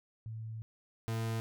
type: tone pair in turn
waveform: sine / 40% pulse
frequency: 111.3 / 112.85 Hz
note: A2 / A2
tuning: +20 / +44 cents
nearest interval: unison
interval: 24 cents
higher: second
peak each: -39 / -32 dBFS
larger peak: second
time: 0.26-0.62 / 1.08-1.4 s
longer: first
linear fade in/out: 0 ms
effects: none